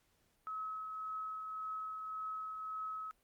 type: tone with tremolo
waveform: sine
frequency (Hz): 1284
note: E6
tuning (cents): -46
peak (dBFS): -38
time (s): 0.47-3.11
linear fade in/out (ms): 0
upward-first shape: triangle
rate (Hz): 1.8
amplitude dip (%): 35
effects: pink hiss -75 dBFS RMS until 3.23 s + Opus 48 kbps